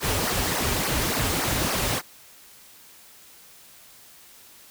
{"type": "noise with flanger", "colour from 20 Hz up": "pink", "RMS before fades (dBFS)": -25, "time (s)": [0, 2.02], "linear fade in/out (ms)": 50, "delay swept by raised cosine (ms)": [0.27, 6.17], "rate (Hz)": 3.5, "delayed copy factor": -0.9, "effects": ["white hiss -50 dBFS RMS until 4.7 s"]}